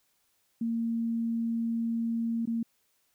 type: tone with dropouts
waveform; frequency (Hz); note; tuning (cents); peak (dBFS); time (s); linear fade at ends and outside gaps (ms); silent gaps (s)
sine; 230; A#3; -23; -27; 0.61-2.63; 5; 2.456-2.473
effects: white hiss -72 dBFS RMS until 3.14 s